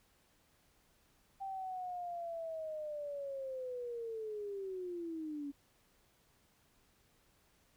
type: linear sweep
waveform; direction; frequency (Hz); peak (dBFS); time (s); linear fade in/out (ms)
sine; down; 784 to 278.9; -39; 1.4-5.52; 20
effects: pink hiss -71 dBFS RMS until 7.76 s